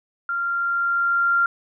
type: tone with level ramp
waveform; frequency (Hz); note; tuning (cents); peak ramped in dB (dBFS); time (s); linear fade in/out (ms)
sine; 1387; F6; -12; -22 to -15; 0.29-1.46; 2
effects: none